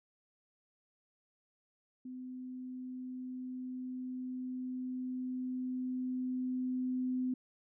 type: tone with level ramp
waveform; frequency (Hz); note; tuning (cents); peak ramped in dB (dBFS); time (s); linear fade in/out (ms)
sine; 254.5; C4; -48; -42 to -31; 2.05-7.34; 5
effects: none